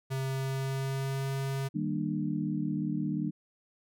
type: tone with pitch glide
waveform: square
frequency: 133.5 to 135.91 Hz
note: C3 to C#3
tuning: +35 to -34 cents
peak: -31 dBFS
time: 0.1-1.69 s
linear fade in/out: 20 ms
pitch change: +31 cents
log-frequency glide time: 0.21-1.3 s
type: chord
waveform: sine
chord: Eb major seventh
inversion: none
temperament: equal with one note detuned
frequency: 155.56 / 196 / 233.1 / 298.8 Hz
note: Eb3 / G3 / Bb3 / D4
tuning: 0 / 0 / 0 / +30 cents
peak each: -34 / -34 / -36 / -34 dBFS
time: 1.74-3.31 s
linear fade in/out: 20 ms
effects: none